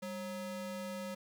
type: ring-modulated tone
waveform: square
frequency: 370 Hz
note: F#4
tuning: in tune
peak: -37 dBFS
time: 0.02-1.15 s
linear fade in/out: 10 ms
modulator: 171 Hz
effects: 11-bit